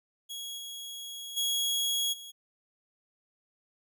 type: tone with level steps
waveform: sawtooth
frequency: 3322 Hz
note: G#7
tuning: in tune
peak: -34 / -36 / -24 / -40 dBFS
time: 0.29-2.32 s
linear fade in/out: 20 ms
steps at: 0.57 / 1.36 / 2.12 s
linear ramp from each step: 20 ms
effects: none